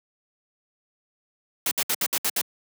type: noise bursts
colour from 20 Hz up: white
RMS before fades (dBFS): -24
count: 7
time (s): 1.66-2.414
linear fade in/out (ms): 2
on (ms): 52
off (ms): 65
effects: high-pass 150 Hz 12 dB/octave